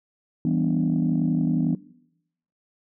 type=chord; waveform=sine; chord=E minor seventh; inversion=none; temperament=equal; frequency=164.81 / 196 / 246.9 / 293.7 Hz; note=E3 / G3 / B3 / D4; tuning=0 / 0 / 0 / 0 cents; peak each=-23 / -28 / -23 / -26 dBFS; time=0.45-1.75 s; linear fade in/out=2 ms; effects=noise-tail reverb RT60 0.8 s tail -20 dB re dry + tanh soft clip ceiling -13 dBFS